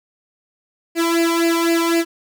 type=tone with flanger; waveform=sawtooth; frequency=334.6 Hz; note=E4; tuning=26 cents sharp; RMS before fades=-17 dBFS; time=0.95-2.05 s; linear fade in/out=50 ms; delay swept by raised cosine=0.41 to 0.94 ms; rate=3.9 Hz; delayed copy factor=+0.9; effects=none